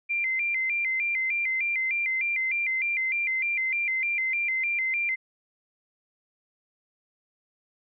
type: tone with vibrato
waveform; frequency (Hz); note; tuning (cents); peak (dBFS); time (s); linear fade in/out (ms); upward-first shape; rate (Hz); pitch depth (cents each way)
sine; 2217; C#7; 0; -24; 0.09-5.16; 20; square; 3.3; 120
effects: none